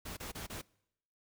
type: noise bursts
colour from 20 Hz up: pink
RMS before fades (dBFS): -43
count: 4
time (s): 0.05-0.617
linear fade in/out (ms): 10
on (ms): 120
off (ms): 29
effects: noise-tail reverb RT60 0.8 s tail -24 dB re dry